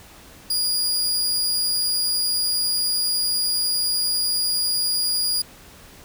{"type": "tone", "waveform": "sawtooth", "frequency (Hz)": 4862, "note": "D#8", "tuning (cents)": -41, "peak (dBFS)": -17, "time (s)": [0.5, 5.42], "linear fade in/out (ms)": 5, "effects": ["pink hiss -46 dBFS RMS until 6.04 s"]}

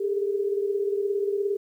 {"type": "tone cluster", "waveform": "sine", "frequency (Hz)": [399.2, 416.3, 438.9], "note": ["G4", "G#4", "A4"], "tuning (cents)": [32, 4, -4], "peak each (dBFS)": [-24, -33, -32], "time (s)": [0, 1.57], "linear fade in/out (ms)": 10, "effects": ["10-bit"]}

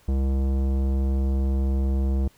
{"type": "tone with tanh clipping", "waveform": "sine", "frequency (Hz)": 67, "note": "C2", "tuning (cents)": 42, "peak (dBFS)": -22, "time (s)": [0.08, 2.28], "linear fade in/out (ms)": 5, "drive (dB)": 16, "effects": ["pink hiss -58 dBFS RMS until 2.37 s"]}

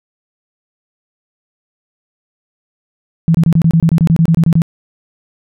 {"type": "tone bursts", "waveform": "sine", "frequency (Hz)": 164.4, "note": "E3", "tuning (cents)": -4, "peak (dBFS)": -6, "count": 15, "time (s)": [3.28, 4.619], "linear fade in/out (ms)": 0, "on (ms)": 65, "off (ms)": 26, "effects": []}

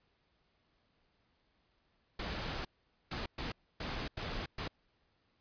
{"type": "noise bursts at uneven times", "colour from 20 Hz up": "pink", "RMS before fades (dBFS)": -39, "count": 6, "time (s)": [[2.19, 2.65], [3.11, 3.26], [3.38, 3.52], [3.8, 4.08], [4.17, 4.46], [4.58, 4.68]], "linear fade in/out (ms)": 5, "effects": ["pink hiss -75 dBFS RMS until 5.4 s", "resampled to 11025 Hz"]}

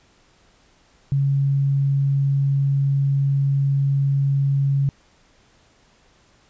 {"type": "tone", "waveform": "sine", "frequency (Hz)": 138.59, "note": "C#3", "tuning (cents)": 0, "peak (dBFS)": -16, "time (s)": [1.12, 4.89], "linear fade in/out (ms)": 0, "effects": ["pink hiss -57 dBFS RMS until 6.49 s", "resampled to 16000 Hz"]}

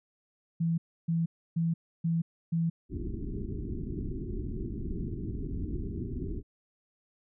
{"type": "tone bursts", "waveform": "sine", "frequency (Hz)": 166, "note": "E3", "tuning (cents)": 12, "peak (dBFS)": -25, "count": 5, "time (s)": [0.6, 2.7], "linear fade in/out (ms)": 10, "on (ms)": 180, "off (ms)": 300}
{"type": "low-pass noise", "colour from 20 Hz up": "pink", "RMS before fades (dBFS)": -35, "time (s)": [2.89, 6.43], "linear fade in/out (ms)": 50, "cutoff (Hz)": 400, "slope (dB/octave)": 96}
{"effects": []}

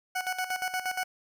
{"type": "tone with tremolo", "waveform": "20% pulse", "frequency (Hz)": 740, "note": "F#5", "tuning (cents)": 0, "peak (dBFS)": -23, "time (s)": [0.15, 1.04], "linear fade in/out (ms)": 10, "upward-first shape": "square", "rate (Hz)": 8.5, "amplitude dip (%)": 70, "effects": []}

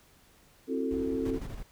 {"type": "chord", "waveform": "sine", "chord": "F# half-diminished seventh", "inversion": "second", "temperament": "just", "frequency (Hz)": [266.4, 333, 370, 444], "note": ["C4", "E4", "F#4", "A4"], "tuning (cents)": [31, 18, 0, 16], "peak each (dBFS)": [-31, -37, -37, -33], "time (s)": [0.67, 1.4], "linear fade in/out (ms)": 50}
{"type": "noise", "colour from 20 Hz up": "brown", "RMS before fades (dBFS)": -43, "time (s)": [0.91, 1.6], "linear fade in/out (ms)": 0}
{"type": "noise bursts", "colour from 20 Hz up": "brown", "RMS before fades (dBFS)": -38, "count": 5, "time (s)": [1.25, 1.631], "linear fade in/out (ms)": 5, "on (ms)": 57, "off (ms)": 24}
{"effects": ["pink hiss -61 dBFS RMS until 1.71 s"]}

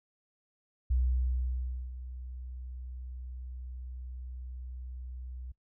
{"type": "tone with ADSR envelope", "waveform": "sine", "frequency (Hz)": 62.7, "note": "B1", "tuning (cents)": 27, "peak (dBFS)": -24, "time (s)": [0.9, 5.52], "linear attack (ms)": 9, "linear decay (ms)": 1000, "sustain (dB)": -15, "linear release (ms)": 8, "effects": ["noise-tail reverb RT60 0.1 s tail -21 dB re dry"]}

